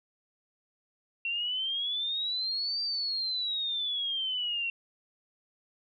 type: exponential two-way sweep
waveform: sine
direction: up then down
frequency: 2718 to 4699 to 2718 Hz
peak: -29 dBFS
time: 1.25-4.7 s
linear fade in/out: 2 ms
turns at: 2.82 s
effects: none